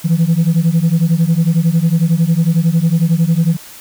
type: beating tone pair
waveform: sine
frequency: 160.3 / 171.3 Hz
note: E3 / F3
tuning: -48 / -33 cents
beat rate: 11 Hz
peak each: -11 dBFS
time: 0.04-3.57 s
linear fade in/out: 20 ms
effects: tanh soft clip ceiling -6 dBFS + white hiss -36 dBFS RMS until 3.8 s